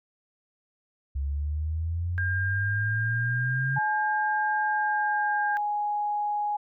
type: exponential sweep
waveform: sine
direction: up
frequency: 68 to 137 Hz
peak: -26 dBFS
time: 1.15-3.79 s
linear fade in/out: 10 ms
type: tone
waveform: sine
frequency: 1606 Hz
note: G6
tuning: 41 cents sharp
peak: -27 dBFS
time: 2.18-5.57 s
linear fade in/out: 0 ms
type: tone with pitch glide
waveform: sine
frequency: 851 to 831.6 Hz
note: G#5 to G#5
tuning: +42 to +2 cents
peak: -25 dBFS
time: 3.76-6.57 s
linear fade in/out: 10 ms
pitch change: -40 cents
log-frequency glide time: 4.65-5.6 s
effects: none